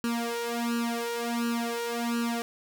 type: tone with flanger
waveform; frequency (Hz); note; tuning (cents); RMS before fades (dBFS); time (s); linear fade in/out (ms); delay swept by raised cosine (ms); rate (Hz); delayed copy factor
sawtooth; 234.8; A#3; +13; -30; 0.04-2.42; 0; 0.7 to 2.1; 1.4; +0.95
effects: 8-bit